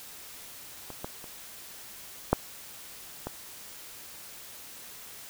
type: clicks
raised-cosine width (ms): 1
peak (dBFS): -26 / -20 / -30 / -6 / -19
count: 5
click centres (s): 0.903 / 1.045 / 1.242 / 2.33 / 3.27
effects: white hiss -46 dBFS RMS until 5.29 s